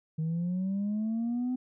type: linear sweep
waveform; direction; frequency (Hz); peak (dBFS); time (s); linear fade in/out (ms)
sine; up; 155.6 to 255.6; -26; 0.18-1.56; 10
effects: tanh soft clip ceiling -26 dBFS